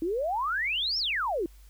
sine exponential two-way sweep, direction up then down, 311.1 to 5570 to 311.1 Hz, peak -26 dBFS, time 0.02-1.46 s, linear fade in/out 2 ms, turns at 0.98 s, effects added 50 Hz sine -49 dBFS peak until 1.69 s + white hiss -62 dBFS RMS until 1.69 s

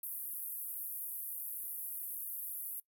pink band-pass noise, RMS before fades -42 dBFS, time 0.03-2.8 s, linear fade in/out 5 ms, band 11000 to 16000 Hz, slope 48 dB/octave, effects noise-tail reverb RT60 0.1 s tail -21 dB re dry

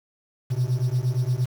triangle beating tone pair, 121.5 / 130.1 Hz, B2 / C3, -28 / -9 cents, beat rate 8.6 Hz, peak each -21 dBFS, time 0.5-1.46 s, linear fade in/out 20 ms, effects tanh soft clip ceiling -14 dBFS + 7-bit

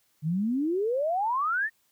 sine exponential sweep, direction up, 146.83 to 1864.7 Hz, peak -24 dBFS, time 0.22-1.7 s, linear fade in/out 50 ms, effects white hiss -69 dBFS RMS until 1.91 s

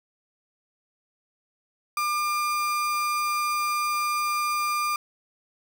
35% pulse tone, 1199 Hz, D6, 36 cents sharp, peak -22 dBFS, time 1.97-4.96 s, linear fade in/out 2 ms, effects none

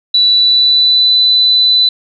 sine tone with pitch glide, 3951 to 3995 Hz, B7 to B7, 0 to +19 cents, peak -6 dBFS, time 0.14-1.89 s, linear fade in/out 5 ms, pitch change +19 cents, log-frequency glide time 0.26-1.15 s, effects none

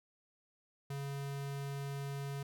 square tone, 139.7 Hz, C#3, 14 cents sharp, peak -39 dBFS, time 0.9-2.43 s, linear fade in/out 5 ms, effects none

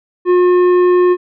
triangle tone with tanh clipping, 358.9 Hz, F4, 47 cents sharp, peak -9 dBFS, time 0.25-1.17 s, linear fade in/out 50 ms, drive 14 dB, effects none

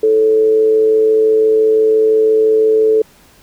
sine tone with amplitude modulation, 437.1 Hz, A4, 11 cents flat, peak -6 dBFS, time 0.03-3.02 s, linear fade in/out 5 ms, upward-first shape sine, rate 114 Hz, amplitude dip 40%, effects pink hiss -47 dBFS RMS until 3.42 s

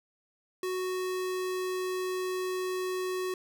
square tone, 369.6 Hz, F#4, 2 cents flat, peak -31 dBFS, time 0.63-3.34 s, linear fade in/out 2 ms, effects none

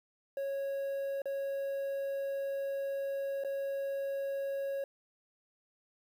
triangle tone with dropouts, 551 Hz, C#5, 11 cents flat, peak -31 dBFS, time 0.37-4.84 s, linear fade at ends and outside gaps 2 ms, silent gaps 1.219-1.256 / 3.438-3.447 s, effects 10-bit

